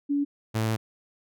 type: tone pair in turn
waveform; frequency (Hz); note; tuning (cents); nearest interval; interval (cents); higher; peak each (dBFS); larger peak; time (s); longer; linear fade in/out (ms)
sine / sawtooth; 285.3 / 110.76; C#4 / A2; +50 / +12; octave + major third; 1638; first; -22 / -20; second; 0.09-0.25 / 0.54-0.77; second; 20
effects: none